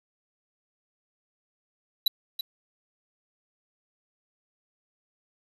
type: tone with echo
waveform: square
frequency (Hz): 3951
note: B7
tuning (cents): 0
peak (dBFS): -19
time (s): 2.06-2.08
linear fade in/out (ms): 5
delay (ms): 330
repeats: 1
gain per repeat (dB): -10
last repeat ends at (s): 2.41
effects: resampled to 32000 Hz + 8-bit